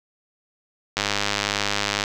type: click train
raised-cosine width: 0.2 ms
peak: -4 dBFS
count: 110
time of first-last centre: 0.97-2.039 s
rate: 102 Hz
effects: none